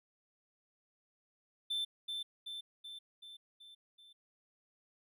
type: tone with echo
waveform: triangle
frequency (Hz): 3544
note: A7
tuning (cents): +12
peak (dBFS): -32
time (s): 1.7-1.85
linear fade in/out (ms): 10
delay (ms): 380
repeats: 6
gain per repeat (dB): -4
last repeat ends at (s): 4.13
effects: none